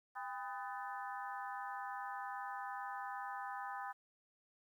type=harmonic tone with a mistuned harmonic; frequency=251.1 Hz; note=B3; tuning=29 cents sharp; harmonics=3 / 4 / 5 / 6 / 7; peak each=-45 / -47 / -49 / -51 / -52 dBFS; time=0.15-3.93 s; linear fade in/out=20 ms; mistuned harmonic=3; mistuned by=+100 cents; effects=12-bit

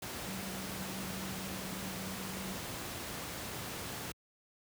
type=tone in noise; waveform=sine; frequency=190 Hz; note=F#3; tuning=46 cents sharp; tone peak=-43 dBFS; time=0.26-2.58 s; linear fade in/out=5 ms; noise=pink; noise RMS=-41 dBFS; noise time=0.02-4.12 s; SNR=-5 dB; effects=high-pass 80 Hz 12 dB/octave

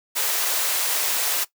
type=high-pass noise; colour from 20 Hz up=white; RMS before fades=-23 dBFS; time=0.15-1.45 s; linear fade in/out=20 ms; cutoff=420 Hz; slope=24 dB/octave; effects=noise-tail reverb RT60 0.1 s tail -18 dB re dry

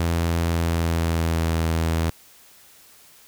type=tone with pitch glide; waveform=sawtooth; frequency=84 to 81.84 Hz; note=E2 to E2; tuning=+33 to -12 cents; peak=-16 dBFS; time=0-2.1 s; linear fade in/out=0 ms; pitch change=-45 cents; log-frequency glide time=0.48-1.54 s; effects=white hiss -51 dBFS RMS until 3.27 s

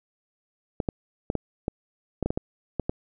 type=clicks; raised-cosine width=2 ms; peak=-12 dBFS; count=11; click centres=0.802 / 0.888 / 1.301 / 1.353 / 1.681 / 2.227 / 2.26 / 2.305 / 2.375 / 2.797 / 2.895 s; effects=none

